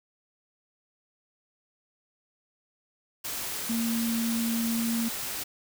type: tone in noise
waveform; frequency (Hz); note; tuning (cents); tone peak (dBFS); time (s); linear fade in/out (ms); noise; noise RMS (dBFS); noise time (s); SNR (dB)
sine; 230; A#3; -23; -26; 3.69-5.09; 10; white; -34; 3.24-5.44; +5
effects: none